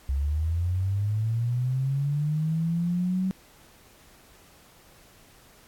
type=linear sweep; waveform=sine; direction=up; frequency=66.1 to 190.2 Hz; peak=-23 dBFS; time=0.09-3.31 s; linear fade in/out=0 ms; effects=pink hiss -55 dBFS RMS until 5.67 s + AAC 64 kbps